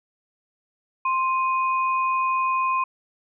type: tone pair together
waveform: sine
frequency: 1048 / 2493 Hz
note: C6 / D#7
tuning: +2 / +3 cents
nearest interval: octave + minor third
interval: 1501 cents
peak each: -20 / -30 dBFS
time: 1.05-2.84 s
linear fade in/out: 5 ms
effects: none

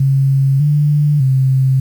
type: tone with pitch steps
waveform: sine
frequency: 136 / 147.7 / 132.4 Hz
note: C#3 / D3 / C3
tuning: -33 / +10 / +21 cents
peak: -9 dBFS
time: 0-1.8 s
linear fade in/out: 5 ms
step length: 600 ms
effects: 7-bit

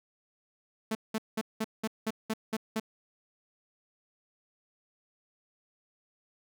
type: tone bursts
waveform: sawtooth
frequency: 220 Hz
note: A3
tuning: in tune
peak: -25 dBFS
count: 9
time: 0.91-2.799 s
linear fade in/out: 5 ms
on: 41 ms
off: 190 ms
effects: none

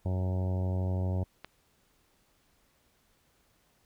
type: harmonic tone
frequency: 92.5 Hz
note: F#2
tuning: in tune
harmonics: 1 / 2 / 3 / 4 / 5 / 6 / 7 / 8 / 9 / 10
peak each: -28 / -37 / -44 / -44 / -48 / -44 / -46 / -52 / -52 / -54 dBFS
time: 0.05-1.24 s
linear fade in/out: 10 ms
type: click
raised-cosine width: 0.3 ms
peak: -25 dBFS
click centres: 1.446 s
effects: pink hiss -69 dBFS RMS until 3.85 s

